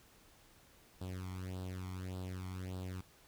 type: tone with flanger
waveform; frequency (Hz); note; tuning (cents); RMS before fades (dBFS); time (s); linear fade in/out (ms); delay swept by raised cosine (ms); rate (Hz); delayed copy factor
sawtooth; 92.5; F#2; 0; -43; 1.01-3.01; 5; 0.23 to 0.93; 1.7; +1
effects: pink hiss -64 dBFS RMS until 3.27 s